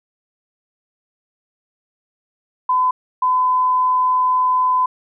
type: tone bursts at uneven times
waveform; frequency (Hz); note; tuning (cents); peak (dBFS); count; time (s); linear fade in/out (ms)
sine; 1012; B5; +42; -13; 2; 2.69-2.91 / 3.22-4.86; 5
effects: none